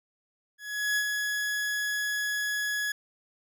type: tone with ADSR envelope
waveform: 40% pulse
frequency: 1683 Hz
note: G#6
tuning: 23 cents sharp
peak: -23 dBFS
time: 0.58-2.92 s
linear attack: 390 ms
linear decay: 64 ms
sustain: -4 dB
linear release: 4 ms
effects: none